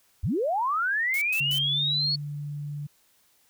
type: linear sweep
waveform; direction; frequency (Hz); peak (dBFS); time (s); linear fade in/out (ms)
sine; up; 52.6 to 4435; -23; 0.23-2.16; 10
type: noise bursts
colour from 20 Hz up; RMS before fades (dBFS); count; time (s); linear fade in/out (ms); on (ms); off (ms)
blue; -36; 3; 1.14-1.585; 0; 75; 110
type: tone with pitch glide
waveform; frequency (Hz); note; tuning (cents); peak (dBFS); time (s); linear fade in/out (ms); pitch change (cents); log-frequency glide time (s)
sine; 141.3 to 146.03; C#3 to D3; +34 to -9; -31; 1.4-2.87; 10; +57; 1.67-1.84
effects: white hiss -64 dBFS RMS until 3.49 s